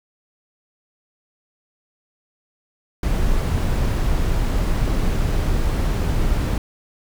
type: noise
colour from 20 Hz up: brown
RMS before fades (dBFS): -19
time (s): 3.03-6.58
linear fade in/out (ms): 2
effects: none